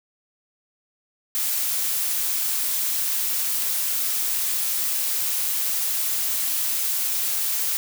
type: noise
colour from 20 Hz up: blue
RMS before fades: -24 dBFS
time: 1.35-7.77 s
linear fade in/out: 0 ms
effects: none